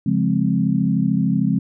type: chord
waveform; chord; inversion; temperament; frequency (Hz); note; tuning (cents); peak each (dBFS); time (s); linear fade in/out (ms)
sine; Db major seventh; none; equal; 138.59 / 174.61 / 207.7 / 261.6; Db3 / F3 / Ab3 / C4; 0 / 0 / 0 / 0; -23 / -20 / -20 / -22; 0.06-1.59; 5
effects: none